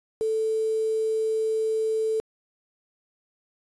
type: tone with quantisation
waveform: sine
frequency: 440 Hz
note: A4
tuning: in tune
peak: -22 dBFS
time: 0.21-2.2 s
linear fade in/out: 0 ms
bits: 7
effects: resampled to 22050 Hz